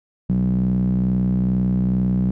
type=tone with band-pass filter; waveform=sawtooth; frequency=62.3 Hz; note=B1; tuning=16 cents sharp; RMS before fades=-19 dBFS; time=0.29-2.31 s; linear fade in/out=5 ms; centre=170 Hz; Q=7.6; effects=none